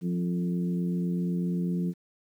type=harmonic tone with a mistuned harmonic; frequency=88 Hz; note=F2; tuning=14 cents sharp; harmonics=2 / 3 / 4 / 5; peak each=-26 / -37 / -38 / -43 dBFS; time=0.01-1.94 s; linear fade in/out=50 ms; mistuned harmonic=4; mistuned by=-18 cents; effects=10-bit